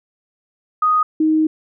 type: tone pair in turn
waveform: sine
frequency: 1244.5 / 313.2 Hz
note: D#6 / D#4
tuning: 0 / +11 cents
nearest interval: 2 octaves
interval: 2389 cents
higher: first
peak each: -12 dBFS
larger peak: neither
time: 0.82-1.03 / 1.2-1.47 s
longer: second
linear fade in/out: 5 ms
effects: none